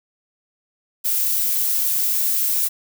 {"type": "noise", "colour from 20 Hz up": "violet", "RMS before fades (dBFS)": -20, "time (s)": [1.04, 2.69], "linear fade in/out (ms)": 20, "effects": []}